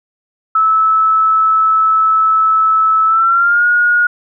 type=tone with pitch glide; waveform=sine; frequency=1305 to 1439.6 Hz; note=E6 to F#6; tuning=-18 to -48 cents; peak=-8 dBFS; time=0.55-4.07 s; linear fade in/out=5 ms; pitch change=+170 cents; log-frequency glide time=3.06-3.66 s; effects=none